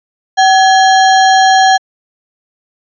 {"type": "tone with sample-and-hold", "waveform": "sine", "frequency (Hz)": 763, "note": "G5", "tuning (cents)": -47, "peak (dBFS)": -4, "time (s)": [0.37, 1.78], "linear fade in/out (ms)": 20, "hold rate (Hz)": 2450, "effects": ["resampled to 16000 Hz"]}